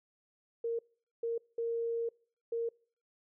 sine tone bursts at uneven times, 463.3 Hz, A#4, 11 cents flat, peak -31 dBFS, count 4, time 0.64-0.79 / 1.23-1.38 / 1.58-2.09 / 2.52-2.69 s, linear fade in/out 5 ms, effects noise-tail reverb RT60 0.5 s tail -25 dB re dry

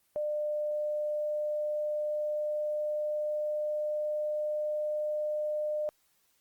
sine tone with pitch glide, 600 to 603.8 Hz, D5 to D5, +37 to +48 cents, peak -29 dBFS, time 0.16-5.89 s, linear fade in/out 0 ms, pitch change +11 cents, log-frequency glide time 0.86-4.92 s, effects white hiss -71 dBFS RMS until 6.4 s + Opus 24 kbps

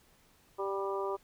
harmonic tone with a mistuned harmonic, 196 Hz, G3, in tune, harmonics 2 / 3 / 4 / 5 / 6, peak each -34 / -40 / -43 / -39 / -41 dBFS, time 0.58-1.17 s, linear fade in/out 20 ms, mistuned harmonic 6, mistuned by +21 cents, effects pink hiss -65 dBFS RMS until 1.23 s

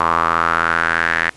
sawtooth tone with band-pass filter sweep, 83.2 Hz, E2, 17 cents sharp, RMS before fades -17 dBFS, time 0-1.3 s, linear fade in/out 5 ms, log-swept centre 1100 to 1800 Hz, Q 4.9, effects pink hiss -46 dBFS RMS until 1.36 s + resampled to 24000 Hz

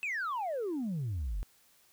sine exponential sweep, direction down, 2657 to 39.7 Hz, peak -30 dBFS, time 0.03-1.43 s, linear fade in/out 0 ms, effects tanh soft clip ceiling -30 dBFS + white hiss -65 dBFS RMS until 1.92 s

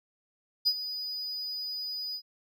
triangle tone with ADSR envelope, 4955 Hz, D#8, 8 cents flat, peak -19 dBFS, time 0.65-2.22 s, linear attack 22 ms, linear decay 59 ms, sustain -13 dB, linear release 69 ms, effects none

